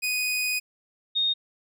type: tone pair in turn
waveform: sawtooth / sine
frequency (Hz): 2489 / 3701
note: D#7 / A#7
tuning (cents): 0 / -13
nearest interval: perfect fifth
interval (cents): 687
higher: second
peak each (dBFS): -21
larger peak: neither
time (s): 0.02-0.6 / 1.15-1.34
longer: first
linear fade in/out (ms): 20
effects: none